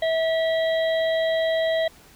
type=harmonic tone; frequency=649 Hz; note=E5; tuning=27 cents flat; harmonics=1 / 3 / 5 / 6; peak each=-20 / -30 / -34 / -36 dBFS; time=0.02-1.88 s; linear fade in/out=5 ms; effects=pink hiss -51 dBFS RMS until 2.15 s